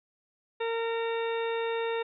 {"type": "harmonic tone", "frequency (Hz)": 458.6, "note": "A#4", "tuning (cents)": -28, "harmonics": [1, 2, 3, 4, 5, 6, 8], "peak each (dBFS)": [-29, -36, -42, -41, -44, -43, -44], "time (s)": [0.6, 2.03], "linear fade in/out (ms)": 10, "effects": []}